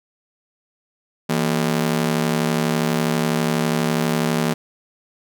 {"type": "ring-modulated tone", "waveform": "sawtooth", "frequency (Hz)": 199.9, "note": "G3", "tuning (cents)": 34, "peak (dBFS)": -11, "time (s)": [1.29, 4.54], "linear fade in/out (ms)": 10, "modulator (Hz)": 36.1, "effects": []}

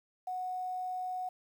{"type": "tone with quantisation", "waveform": "sine", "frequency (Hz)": 736, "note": "F#5", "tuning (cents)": -9, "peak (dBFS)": -34, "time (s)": [0.27, 1.29], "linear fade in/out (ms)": 5, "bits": 10, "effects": []}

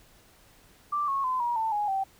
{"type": "tone with pitch steps", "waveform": "sine", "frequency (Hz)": [1174.7, 1096, 1022.6, 954.2, 890.3, 830.6, 775], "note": ["D6", "C#6", "C6", "A#5", "A5", "G#5", "G5"], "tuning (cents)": [0, -20, -40, 40, 20, 0, -20], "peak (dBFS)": -25, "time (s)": [0.92, 2.04], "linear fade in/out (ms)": 10, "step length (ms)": 160, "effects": ["pink hiss -58 dBFS RMS until 2.19 s"]}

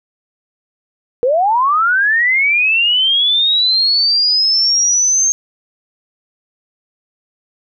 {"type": "linear sweep", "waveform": "sine", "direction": "up", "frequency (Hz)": [466.2, 6420], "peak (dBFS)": -10, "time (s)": [1.23, 5.32], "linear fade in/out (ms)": 0, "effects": []}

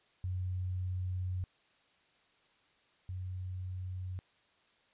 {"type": "tone pair in turn", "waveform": "sine", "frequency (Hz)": [91.7, 92.12], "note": ["F#2", "F#2"], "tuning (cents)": [-15, -7], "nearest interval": "unison", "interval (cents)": 8, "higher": "second", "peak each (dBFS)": [-33, -37], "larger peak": "first", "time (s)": [[0.24, 1.44], [3.09, 4.19]], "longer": "first", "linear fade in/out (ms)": 0, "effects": ["white hiss -69 dBFS RMS until 4.93 s", "resampled to 8000 Hz"]}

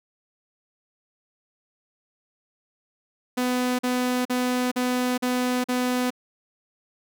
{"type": "tone bursts", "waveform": "sawtooth", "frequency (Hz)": 249.9, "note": "B3", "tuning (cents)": 21, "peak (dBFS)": -18, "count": 6, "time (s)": [3.37, 6.105], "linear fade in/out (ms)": 10, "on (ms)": 420, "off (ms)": 43, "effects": []}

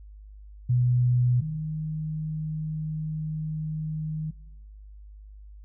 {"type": "tone pair in turn", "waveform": "sine", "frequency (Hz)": [123.47, 155.56], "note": ["B2", "D#3"], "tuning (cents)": [0, 0], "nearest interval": "major third", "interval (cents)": 400, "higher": "second", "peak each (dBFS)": [-19, -28], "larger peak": "first", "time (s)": [[0.69, 1.41], [1.41, 4.31]], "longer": "second", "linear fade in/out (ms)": 10, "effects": ["noise-tail reverb RT60 1.0 s tail -21 dB re dry", "added 51 Hz sine -43 dBFS peak until 5.64 s"]}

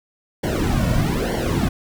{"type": "noise with flanger", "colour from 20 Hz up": "brown", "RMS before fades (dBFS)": -20, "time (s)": [0.43, 1.69], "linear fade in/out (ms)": 10, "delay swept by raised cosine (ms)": [0.79, 2.49], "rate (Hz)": 1.1, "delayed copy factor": -0.9, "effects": []}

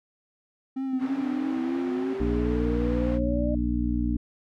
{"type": "tone with vibrato", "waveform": "triangle", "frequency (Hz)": 261.6, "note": "C4", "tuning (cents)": 0, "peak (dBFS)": -25, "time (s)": [0.76, 2.14], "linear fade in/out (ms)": 10, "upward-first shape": "triangle", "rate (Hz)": 3.2, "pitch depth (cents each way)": 48}
{"type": "exponential sweep", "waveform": "sine", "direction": "up", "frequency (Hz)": [261.6, 604], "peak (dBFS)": -29, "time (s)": [0.93, 3.55], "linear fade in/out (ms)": 5}
{"type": "band-pass noise", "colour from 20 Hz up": "pink", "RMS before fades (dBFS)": -42, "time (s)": [0.98, 3.2], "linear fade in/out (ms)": 50, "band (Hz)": [220, 2000], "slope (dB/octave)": 12}
{"type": "harmonic tone", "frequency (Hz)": 59.7, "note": "A#1", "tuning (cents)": 42, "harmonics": [1, 2, 3, 4, 5], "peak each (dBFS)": [-27, -34, -36, -28, -29], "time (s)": [2.2, 4.17], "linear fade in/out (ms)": 5}
{"effects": []}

